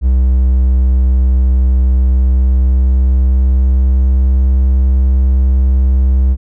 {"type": "tone with pitch glide", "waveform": "triangle", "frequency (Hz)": [63.8, 65.1], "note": ["C2", "C2"], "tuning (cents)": [-43, -8], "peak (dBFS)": -5, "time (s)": [0.01, 6.37], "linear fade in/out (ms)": 50, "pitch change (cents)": 35, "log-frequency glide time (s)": [1.95, 4.53], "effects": []}